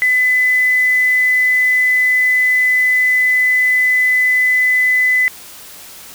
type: tone with quantisation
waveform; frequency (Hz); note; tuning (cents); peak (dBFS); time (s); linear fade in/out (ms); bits
sine; 2008; B6; +28; -10; 0.02-5.28; 0; 6
effects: white hiss -36 dBFS RMS until 6.14 s